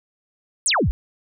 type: exponential sweep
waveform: sine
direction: down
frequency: 10230 to 43.65 Hz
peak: -16 dBFS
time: 0.66-0.91 s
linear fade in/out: 0 ms
effects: none